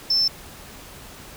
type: tone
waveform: triangle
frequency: 5310 Hz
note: E8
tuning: 12 cents sharp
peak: -14 dBFS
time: 0.1-0.28 s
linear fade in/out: 5 ms
effects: tanh soft clip ceiling -14 dBFS + pink hiss -42 dBFS RMS until 1.36 s